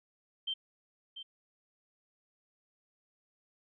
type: tone with echo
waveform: sine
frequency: 3133 Hz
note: G7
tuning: 2 cents flat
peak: -32 dBFS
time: 0.47-0.54 s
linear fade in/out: 10 ms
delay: 690 ms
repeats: 1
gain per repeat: -10 dB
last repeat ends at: 1.23 s
effects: none